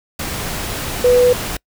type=tone in noise; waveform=sine; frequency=493.9 Hz; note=B4; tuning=in tune; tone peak=-8 dBFS; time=1.04-1.33 s; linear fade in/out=5 ms; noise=pink; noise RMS=-24 dBFS; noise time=0.19-1.57 s; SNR=+13 dB; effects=noise-tail reverb RT60 0.1 s tail -26 dB re dry